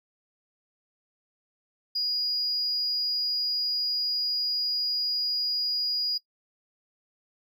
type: tone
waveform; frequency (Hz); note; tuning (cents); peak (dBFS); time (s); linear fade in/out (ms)
triangle; 4886; D#8; -32; -23; 1.95-6.18; 10
effects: noise-tail reverb RT60 0.1 s tail -21 dB re dry + tanh soft clip ceiling -22 dBFS